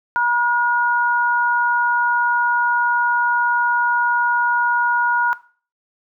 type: tone pair together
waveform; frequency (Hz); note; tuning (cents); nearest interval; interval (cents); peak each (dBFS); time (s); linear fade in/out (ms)
sine; 960 / 1438.4; B5 / F#6; -49 / -49; perfect fifth; 700; -17; 0.16-5.33; 0
effects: noise-tail reverb RT60 0.4 s tail -17 dB re dry

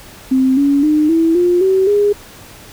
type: tone with pitch steps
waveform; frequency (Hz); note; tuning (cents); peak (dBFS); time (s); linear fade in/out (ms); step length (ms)
sine; 261.6 / 282 / 304 / 327.7 / 353.3 / 380.8 / 410.5; C4 / C#4 / D#4 / E4 / F4 / F#4 / G#4; 0 / +30 / -40 / -10 / +20 / +50 / -20; -9; 0.31-2.13; 10; 260
effects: pink hiss -38 dBFS RMS until 2.72 s

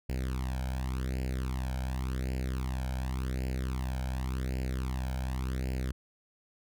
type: tone with flanger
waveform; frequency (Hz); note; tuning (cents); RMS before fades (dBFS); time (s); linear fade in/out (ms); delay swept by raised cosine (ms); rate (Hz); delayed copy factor
sawtooth; 64.4; C2; -27; -33; 0.09-5.92; 5; 0.41 to 1.3; 0.89; +0.85
effects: none

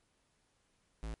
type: tone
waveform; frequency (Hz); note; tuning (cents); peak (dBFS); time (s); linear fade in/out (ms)
square; 55; A1; 0; -39; 1.03-1.14; 0
effects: pink hiss -75 dBFS RMS until 1.2 s + MP3 48 kbps

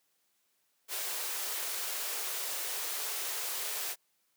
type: high-pass noise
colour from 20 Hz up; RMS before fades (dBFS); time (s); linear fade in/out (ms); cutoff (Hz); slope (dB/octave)
white; -36; 0.88-3.96; 50; 360; 48
effects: white hiss -75 dBFS RMS until 4.36 s + high-pass 150 Hz 12 dB/octave

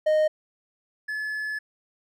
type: tone pair in turn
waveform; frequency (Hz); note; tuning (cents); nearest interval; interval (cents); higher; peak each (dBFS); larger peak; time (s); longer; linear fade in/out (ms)
triangle; 618 / 1718.4; D#5 / A6; -12 / -41; octave + tritone; 1771; second; -16 / -26; first; 0.06-0.28 / 1.08-1.59; second; 10
effects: none

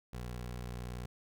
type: tone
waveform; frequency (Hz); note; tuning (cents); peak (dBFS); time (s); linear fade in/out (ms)
20% pulse; 60.8; B1; -26; -35; 0.13-1.06; 5
effects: none

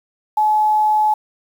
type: tone with quantisation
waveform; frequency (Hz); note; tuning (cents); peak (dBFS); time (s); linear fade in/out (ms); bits
sine; 854; G#5; +48; -12; 0.37-1.14; 5; 7
effects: none

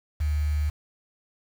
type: tone with quantisation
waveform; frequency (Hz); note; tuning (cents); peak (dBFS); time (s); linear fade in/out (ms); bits
sine; 74.6; D2; +28; -22; 0.2-0.7; 10; 7
effects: none

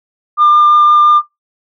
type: tone with vibrato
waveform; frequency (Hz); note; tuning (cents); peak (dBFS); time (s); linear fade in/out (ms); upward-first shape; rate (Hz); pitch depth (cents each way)
sine; 1200; D6; +37; -3; 0.37-1.22; 50; triangle; 5.8; 8
effects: noise-tail reverb RT60 0.2 s tail -24 dB re dry + tanh soft clip ceiling -2 dBFS

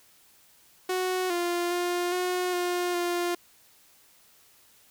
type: tone with pitch steps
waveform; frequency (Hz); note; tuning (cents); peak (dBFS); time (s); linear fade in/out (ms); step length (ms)
sawtooth; 369 / 348.6 / 352.8 / 362.1 / 355.2 / 349.9; F#4 / F4 / F4 / F#4 / F4 / F4; -5 / -3 / +18 / -37 / +29 / +3; -22; 0.89-3.35; 5; 410
effects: white hiss -59 dBFS RMS until 4.9 s

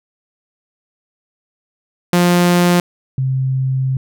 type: tone pair in turn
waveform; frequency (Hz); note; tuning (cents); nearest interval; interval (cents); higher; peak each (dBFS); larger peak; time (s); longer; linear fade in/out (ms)
sawtooth / sine; 176 / 131.85; F3 / C3; +14 / +14; perfect fourth; 500; first; -6 / -14; first; 2.13-2.8 / 3.18-3.97; second; 2
effects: none

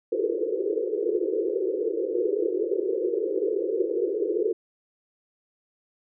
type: band-pass noise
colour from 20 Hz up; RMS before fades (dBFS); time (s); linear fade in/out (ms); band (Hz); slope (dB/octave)
pink; -26; 0.12-4.53; 5; 340 to 500; 96
effects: none

